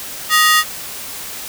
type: ring-modulated tone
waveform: sawtooth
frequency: 1568 Hz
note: G6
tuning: in tune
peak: -3 dBFS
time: 0.29-0.64 s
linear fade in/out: 50 ms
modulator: 321 Hz
effects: white hiss -29 dBFS RMS until 1.48 s